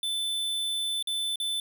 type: tone with dropouts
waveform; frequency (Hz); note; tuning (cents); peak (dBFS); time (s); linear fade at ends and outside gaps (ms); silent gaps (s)
square; 3520; A7; 0; -28; 0.03-1.6; 2; 1.026-1.072 / 1.358-1.4
effects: none